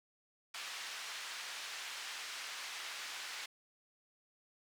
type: band-pass noise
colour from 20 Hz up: pink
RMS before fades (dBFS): -45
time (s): 0.54-3.46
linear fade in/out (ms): 5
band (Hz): 1500 to 6000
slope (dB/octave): 12
effects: none